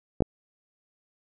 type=clicks; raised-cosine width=2 ms; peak=-10 dBFS; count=2; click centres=0.206 / 0.222 s; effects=none